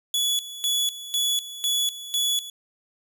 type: tone with tremolo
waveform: sawtooth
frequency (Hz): 3407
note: G#7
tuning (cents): +44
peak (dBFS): -18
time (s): 0.14-2.5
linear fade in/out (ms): 2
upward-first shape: square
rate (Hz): 2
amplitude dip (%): 80
effects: none